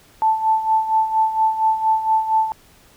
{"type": "tone with tremolo", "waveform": "sine", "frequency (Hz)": 880, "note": "A5", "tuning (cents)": 0, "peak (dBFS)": -12, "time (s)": [0.22, 2.52], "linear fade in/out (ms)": 0, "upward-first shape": "sine", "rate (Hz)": 4.3, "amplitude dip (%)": 70, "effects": ["pink hiss -51 dBFS RMS until 2.96 s"]}